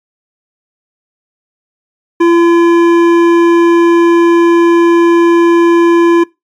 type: tone with hard clipping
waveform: triangle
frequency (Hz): 340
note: F4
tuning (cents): -46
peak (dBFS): -6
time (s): 2.2-6.24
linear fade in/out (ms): 10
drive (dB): 16
effects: noise-tail reverb RT60 0.2 s tail -22 dB re dry + MP3 96 kbps

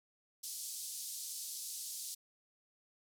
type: band-pass noise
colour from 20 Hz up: white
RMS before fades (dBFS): -44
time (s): 0.43-2.15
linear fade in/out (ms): 10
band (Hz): 4300 to 12000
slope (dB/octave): 24
effects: none

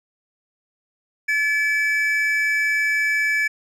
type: tone pair together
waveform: triangle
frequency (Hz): 1725 / 2303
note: A6 / D7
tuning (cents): -35 / -34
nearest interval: perfect fourth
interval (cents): 501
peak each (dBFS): -19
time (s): 1.28-3.48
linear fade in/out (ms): 10
effects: none

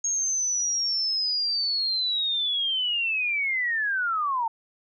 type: linear sweep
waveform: sine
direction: down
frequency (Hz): 6570 to 880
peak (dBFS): -23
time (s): 0.04-4.48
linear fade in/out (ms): 5
effects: none

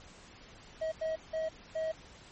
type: tone bursts at uneven times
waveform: triangle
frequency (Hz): 638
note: D#5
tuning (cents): +43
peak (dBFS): -29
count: 4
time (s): 0.81-0.92 / 1.01-1.16 / 1.33-1.49 / 1.75-1.92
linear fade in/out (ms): 10
effects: pink hiss -54 dBFS RMS until 2.31 s + MP3 32 kbps

